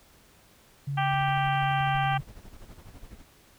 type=tone with pitch glide; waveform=sine; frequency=140.2 to 139.07 Hz; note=C#3 to C#3; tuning=+20 to +6 cents; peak=-28 dBFS; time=0.87-2.21 s; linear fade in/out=10 ms; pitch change=-14 cents; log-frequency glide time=1.01-2.07 s
type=harmonic tone; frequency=392 Hz; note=G4; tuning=in tune; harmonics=2 / 3 / 4 / 5 / 6 / 7 / 8; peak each=-26 / -33 / -33 / -38 / -39 / -39 / -39 dBFS; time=0.97-2.18 s; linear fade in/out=10 ms
type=noise with tremolo; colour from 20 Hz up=brown; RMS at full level=-43 dBFS; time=1.11-3.23 s; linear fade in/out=20 ms; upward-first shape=sine; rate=12 Hz; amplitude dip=85%
effects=pink hiss -58 dBFS RMS until 3.58 s